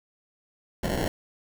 blue noise with sample-and-hold, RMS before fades -27 dBFS, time 0.83-1.08 s, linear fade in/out 2 ms, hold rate 1225 Hz, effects none

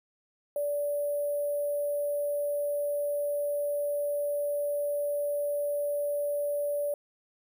sine tone with sample-and-hold, 580 Hz, D5, 22 cents flat, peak -27 dBFS, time 0.56-6.94 s, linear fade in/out 2 ms, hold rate 11025 Hz, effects none

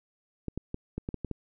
clicks, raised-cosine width 3 ms, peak -20 dBFS, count 8, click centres 0.483 / 0.576 / 0.744 / 0.98 / 1.089 / 1.143 / 1.247 / 1.313 s, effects none

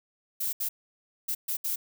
violet noise bursts at uneven times, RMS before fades -30 dBFS, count 5, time 0.4-0.53 / 0.6-0.69 / 1.28-1.35 / 1.48-1.57 / 1.64-1.76 s, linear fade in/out 10 ms, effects none

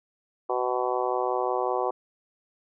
harmonic tone, 125.3 Hz, B2, 25 cents sharp, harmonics 3 / 4 / 5 / 6 / 7 / 8 / 9, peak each -30 / -30 / -33 / -30 / -34 / -33 / -35 dBFS, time 0.49-1.91 s, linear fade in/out 10 ms, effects none

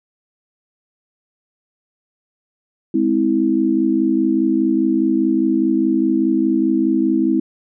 sine chord, Ab augmented, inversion none, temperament just, 207.7 / 259.6 / 324.5 Hz, Ab3 / C4 / E4, 0 / -13 / -27 cents, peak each -21 / -18 / -16 dBFS, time 2.94-7.4 s, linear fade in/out 5 ms, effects none

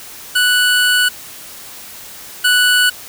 25% pulse tone pair in turn, 1480 / 1480 Hz, F#6 / F#6, 0 / 0 cents, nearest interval unison, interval 0 cents, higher neither, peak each -7 / -6 dBFS, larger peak second, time 0.35-1.09 / 2.44-2.9 s, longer first, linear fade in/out 10 ms, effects white hiss -34 dBFS RMS until 3.08 s

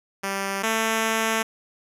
5% pulse tone pair in turn, 196 / 222.9 Hz, G3 / A3, 0 / +23 cents, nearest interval major second, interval 223 cents, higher second, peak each -14 / -10 dBFS, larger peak second, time 0.23-0.63 / 0.63-1.43 s, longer second, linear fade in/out 10 ms, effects resampled to 32000 Hz

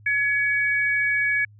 sine tone pair together, 1691 / 2257 Hz, G#6 / C#7, +31 / +31 cents, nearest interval perfect fourth, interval 500 cents, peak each -22 dBFS, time 0.06-1.45 s, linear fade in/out 5 ms, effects added 104 Hz sine -47 dBFS peak until 1.59 s

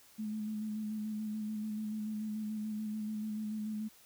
sine tone with vibrato, 214.2 Hz, A3, 46 cents flat, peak -35 dBFS, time 0.18-3.89 s, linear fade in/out 20 ms, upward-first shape square, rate 6.9 Hz, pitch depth 20 cents each way, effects white hiss -61 dBFS RMS until 4.05 s

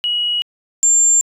sine tone pair in turn, 2909 / 7330 Hz, F#7 / A#8, -30 / -30 cents, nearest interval octave + major third, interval 1600 cents, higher second, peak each -15 / -7 dBFS, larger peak second, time 0.04-0.42 / 0.83-1.21 s, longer neither, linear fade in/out 0 ms, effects tanh soft clip ceiling -8 dBFS

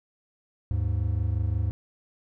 triangle tone pair together, 76.8 / 102.52 Hz, D#2 / G#2, -22 / -22 cents, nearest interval perfect fourth, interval 500 cents, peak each -25 / -24 dBFS, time 0.71-1.71 s, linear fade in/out 0 ms, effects none

